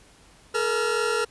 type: tone cluster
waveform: 40% pulse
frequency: 429.2 / 473.3 / 1378 Hz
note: A4 / A#4 / F6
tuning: -43 / +26 / -24 cents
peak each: -26 dBFS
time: 0.54-1.25 s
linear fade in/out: 10 ms
effects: pink hiss -54 dBFS RMS until 1.3 s + resampled to 24000 Hz

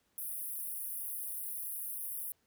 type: high-pass noise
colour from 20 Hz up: pink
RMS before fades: -40 dBFS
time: 0.18-2.32 s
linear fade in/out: 0 ms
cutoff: 9700 Hz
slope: 96 dB/octave
effects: pink hiss -75 dBFS RMS until 2.46 s + high-pass 60 Hz 12 dB/octave

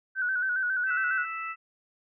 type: tone with vibrato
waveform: sine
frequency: 1502 Hz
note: F#6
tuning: 26 cents sharp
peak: -25 dBFS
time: 0.15-1.26 s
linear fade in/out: 50 ms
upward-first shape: square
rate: 7.3 Hz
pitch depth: 46 cents each way
type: harmonic tone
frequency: 659.3 Hz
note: E5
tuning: in tune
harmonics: 2 / 3 / 4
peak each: -34 / -39 / -38 dBFS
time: 0.86-1.56 s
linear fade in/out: 50 ms
effects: none

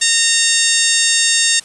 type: harmonic tone with a mistuned harmonic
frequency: 920 Hz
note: A#5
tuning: 23 cents flat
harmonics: 2 / 3 / 4 / 5 / 6 / 7 / 8 / 9 / 10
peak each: -20 / -22 / -18 / -22 / -21 / -20 / -19 / -20 / -24 dBFS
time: 0.01-1.6 s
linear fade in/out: 10 ms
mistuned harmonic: 6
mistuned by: -29 cents
effects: white hiss -41 dBFS RMS until 1.64 s + resampled to 24000 Hz

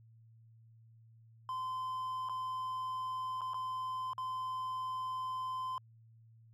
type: tone with dropouts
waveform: triangle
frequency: 1030 Hz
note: C6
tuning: 28 cents flat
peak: -34 dBFS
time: 1.49-5.78 s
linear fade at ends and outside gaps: 1 ms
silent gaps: 2.288-2.295 / 3.409-3.416 / 3.535-3.543 / 4.133-4.18 s
effects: added 113 Hz sine -58 dBFS peak until 6.53 s

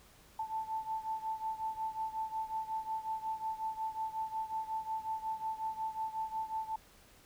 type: beating tone pair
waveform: sine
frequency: 880 / 885.5 Hz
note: A5 / A5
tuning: 0 / +11 cents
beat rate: 5.5 Hz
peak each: -37 / -40 dBFS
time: 0.39-6.76 s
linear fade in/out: 5 ms
effects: pink hiss -61 dBFS RMS until 7.25 s

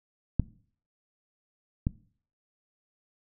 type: clicks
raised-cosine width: 5 ms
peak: -10 / -13 dBFS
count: 2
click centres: 0.397 / 1.869 s
effects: noise-tail reverb RT60 0.5 s tail -20 dB re dry

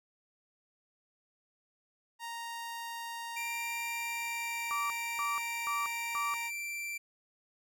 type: tone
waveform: sawtooth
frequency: 931 Hz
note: A#5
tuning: 2 cents flat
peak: -35 dBFS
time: 2.19-6.51 s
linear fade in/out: 50 ms
type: tone with pitch glide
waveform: 45% pulse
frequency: 2368 to 2349 Hz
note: D7 to D7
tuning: +14 to 0 cents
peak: -36 dBFS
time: 3.36-6.98 s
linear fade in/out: 10 ms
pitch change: -14 cents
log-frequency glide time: 3.87-4.66 s
type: tone bursts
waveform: sine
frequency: 1160 Hz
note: D6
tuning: 22 cents flat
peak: -32 dBFS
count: 4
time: 4.71-6.34 s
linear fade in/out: 0 ms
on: 190 ms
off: 290 ms
effects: none

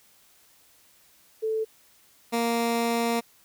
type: tone pair in turn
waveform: sine / 15% pulse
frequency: 440 / 233.1 Hz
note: A4 / A#3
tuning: 0 / 0 cents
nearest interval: major seventh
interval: 1100 cents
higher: first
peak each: -24 / -17 dBFS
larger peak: second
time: 1.42-1.65 / 2.32-3.21 s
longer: second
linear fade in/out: 20 ms
effects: white hiss -59 dBFS RMS until 3.44 s

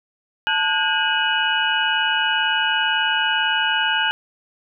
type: tone cluster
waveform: sine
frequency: 879 / 1454 / 1612 / 2515 / 2929 Hz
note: A5 / F#6 / G6 / D#7 / F#7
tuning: -2 / -31 / +48 / +18 / -18 cents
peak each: -24 / -23 / -23 / -28 / -22 dBFS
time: 0.47-4.11 s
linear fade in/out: 0 ms
effects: none

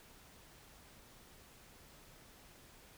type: silence
effects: pink hiss -60 dBFS RMS until 2.97 s

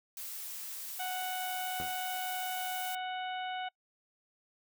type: noise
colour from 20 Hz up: blue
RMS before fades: -42 dBFS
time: 0.17-2.95 s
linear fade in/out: 2 ms
type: harmonic tone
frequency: 740 Hz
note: F#5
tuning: in tune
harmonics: 1 / 2 / 3 / 4 / 5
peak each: -36 / -43 / -47 / -45 / -51 dBFS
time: 0.99-3.69 s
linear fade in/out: 10 ms
type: tone with exponential decay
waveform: 10% pulse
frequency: 84.4 Hz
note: E2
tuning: 41 cents sharp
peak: -31 dBFS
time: 1.8-1.97 s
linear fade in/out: 0 ms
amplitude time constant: 36 ms
effects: noise-tail reverb RT60 0.1 s tail -26 dB re dry

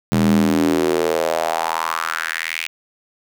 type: tone with high-pass filter sweep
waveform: square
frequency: 40.68 Hz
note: E1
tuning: 22 cents flat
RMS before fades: -19 dBFS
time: 0.12-2.67 s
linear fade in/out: 0 ms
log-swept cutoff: 160 to 2500 Hz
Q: 4
effects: none

